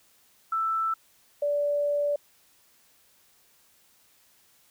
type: tone pair in turn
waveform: sine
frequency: 1324 / 580.6 Hz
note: E6 / D5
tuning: +7 / -20 cents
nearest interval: octave + major second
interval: 1427 cents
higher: first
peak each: -24 / -23 dBFS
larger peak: second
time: 0.52-0.94 / 1.42-2.16 s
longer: second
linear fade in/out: 5 ms
effects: white hiss -62 dBFS RMS until 4.7 s